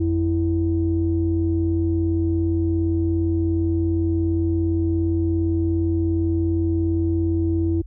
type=tone pair together; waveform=sine; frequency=87.3 / 329.6 Hz; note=F2 / E4; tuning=0 / 0 cents; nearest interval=octave + major seventh; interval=2300 cents; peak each=-20 dBFS; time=0-7.82 s; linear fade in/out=10 ms; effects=tanh soft clip ceiling -10 dBFS + added 50 Hz sine -35 dBFS peak until 7.86 s